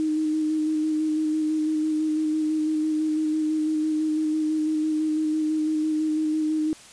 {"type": "tone with vibrato", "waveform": "sine", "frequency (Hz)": 310, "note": "D#4", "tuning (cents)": -6, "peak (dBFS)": -21, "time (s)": [0, 6.73], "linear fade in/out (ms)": 0, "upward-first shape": "square", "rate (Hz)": 6, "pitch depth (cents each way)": 15, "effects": ["white hiss -47 dBFS RMS until 6.92 s", "resampled to 22050 Hz"]}